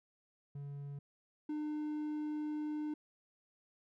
triangle tone pair in turn, 141.9 / 301.9 Hz, C#3 / D4, +41 / +48 cents, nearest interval octave + minor second, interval 1307 cents, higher second, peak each -40 / -34 dBFS, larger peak second, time 0.55-0.99 / 1.49-2.94 s, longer second, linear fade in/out 5 ms, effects none

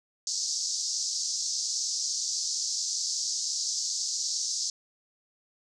pink band-pass noise, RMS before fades -31 dBFS, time 0.27-4.7 s, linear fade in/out 2 ms, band 4700 to 7000 Hz, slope 48 dB/octave, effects none

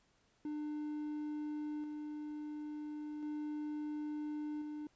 triangle tone with tremolo, 300 Hz, D4, 37 cents sharp, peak -36 dBFS, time 0.45-4.87 s, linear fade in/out 2 ms, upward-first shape square, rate 0.36 Hz, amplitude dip 30%, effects pink hiss -73 dBFS RMS until 4.95 s + resampled to 16000 Hz

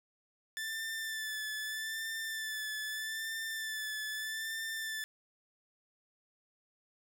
sawtooth tone with vibrato, 1760 Hz, A6, in tune, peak -33 dBFS, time 0.57-5.04 s, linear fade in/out 0 ms, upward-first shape sine, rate 0.8 Hz, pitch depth 30 cents each way, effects none

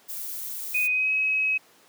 violet noise, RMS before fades -34 dBFS, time 0.08-0.88 s, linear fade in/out 20 ms
sine tone with pitch glide, 2489 to 2553 Hz, D#7 to D#7, 0 to +44 cents, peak -21 dBFS, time 0.74-1.58 s, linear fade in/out 10 ms, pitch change +44 cents, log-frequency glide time 0.87-1.11 s
effects pink hiss -56 dBFS RMS until 1.88 s + high-pass 300 Hz 12 dB/octave

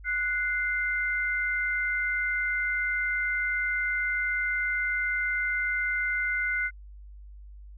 sine tone pair together, 1474.6 / 2084 Hz, F#6 / C7, -6 / -7 cents, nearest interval tritone, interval 599 cents, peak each -28 dBFS, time 0.04-6.71 s, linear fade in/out 50 ms, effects added 50 Hz sine -43 dBFS peak until 7.77 s

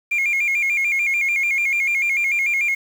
sine tone with vibrato, 2270 Hz, C#7, 41 cents sharp, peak -15 dBFS, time 0.11-2.75 s, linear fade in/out 10 ms, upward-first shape square, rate 6.8 Hz, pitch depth 85 cents each way, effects tanh soft clip ceiling -15 dBFS + 7-bit

